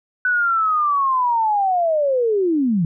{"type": "linear sweep", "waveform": "sine", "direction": "down", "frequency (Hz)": [1500, 155.56], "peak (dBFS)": -15, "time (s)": [0.25, 2.85], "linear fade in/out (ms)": 2, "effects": []}